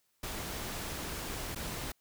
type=noise with dropouts; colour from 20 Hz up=pink; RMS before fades=-39 dBFS; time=0.23-1.92 s; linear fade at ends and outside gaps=5 ms; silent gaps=1.549-1.558 s; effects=white hiss -75 dBFS RMS until 2 s